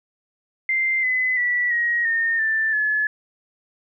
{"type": "tone with pitch steps", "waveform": "sine", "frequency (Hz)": [2088, 2020, 1954.9, 1891.6, 1830.4, 1771.1, 1713.7], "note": ["C7", "B6", "B6", "A#6", "A#6", "A6", "A6"], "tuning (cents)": [-4, 39, -18, 25, -32, 11, -46], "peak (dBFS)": -18, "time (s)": [0.69, 3.07], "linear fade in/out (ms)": 2, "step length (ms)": 340, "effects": []}